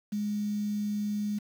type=tone with quantisation; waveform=sine; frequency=207.7 Hz; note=G#3; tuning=in tune; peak=-28 dBFS; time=0.12-1.39 s; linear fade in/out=10 ms; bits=8; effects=none